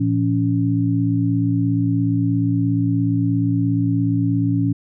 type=tone cluster; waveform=sine; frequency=114.5 / 171.5 / 280.5 Hz; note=A#2 / F3 / C#4; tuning=-31 / -31 / +21 cents; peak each=-19 / -23 / -19 dBFS; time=0-4.73 s; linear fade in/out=10 ms; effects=none